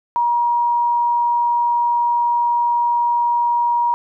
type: tone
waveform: sine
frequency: 952 Hz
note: A#5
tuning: 36 cents sharp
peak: -14 dBFS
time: 0.16-3.94 s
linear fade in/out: 0 ms
effects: none